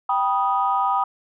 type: chord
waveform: sine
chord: G augmented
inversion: none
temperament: equal with one note detuned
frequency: 784 / 975.3 / 1244.5 Hz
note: G5 / B5 / D#6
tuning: 0 / -22 / 0 cents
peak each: -22 dBFS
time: 0.09-1.04 s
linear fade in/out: 5 ms
effects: tanh soft clip ceiling -8 dBFS